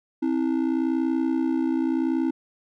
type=ring-modulated tone; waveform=triangle; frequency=293.7 Hz; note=D4; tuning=in tune; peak=-16 dBFS; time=0.22-2.31 s; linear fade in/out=10 ms; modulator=30.4 Hz; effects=none